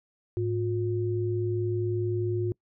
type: tone pair together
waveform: sine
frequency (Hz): 107.16 / 356.7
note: A2 / F4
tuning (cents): -45 / +37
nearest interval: octave + major sixth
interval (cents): 2082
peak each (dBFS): -28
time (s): 0.37-2.52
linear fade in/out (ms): 0
effects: noise-tail reverb RT60 0.1 s tail -25 dB re dry